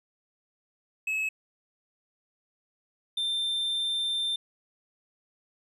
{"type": "tone pair in turn", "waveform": "triangle", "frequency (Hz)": [2580, 3579], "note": ["E7", "A7"], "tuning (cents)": [-38, 29], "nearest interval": "tritone", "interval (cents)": 567, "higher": "second", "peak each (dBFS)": -25, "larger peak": "neither", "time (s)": [[1.07, 1.29], [3.17, 4.36]], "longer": "second", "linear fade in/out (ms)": 5, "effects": ["resampled to 32000 Hz"]}